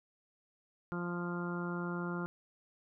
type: harmonic tone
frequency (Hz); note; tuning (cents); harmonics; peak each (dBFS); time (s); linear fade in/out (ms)
174.61; F3; 0; 1 / 2 / 3 / 4 / 5 / 6 / 7 / 8; -37 / -41 / -49 / -52 / -50 / -48 / -48 / -44; 0.92-2.26; 0
effects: none